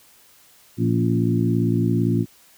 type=harmonic tone with a mistuned harmonic; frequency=57.7 Hz; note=A#1; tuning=17 cents flat; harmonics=2 / 3 / 4 / 5 / 6; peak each=-21 / -23 / -24 / -25 / -26 dBFS; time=0.77-2.26 s; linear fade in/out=50 ms; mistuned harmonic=5; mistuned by=-38 cents; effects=white hiss -53 dBFS RMS until 2.57 s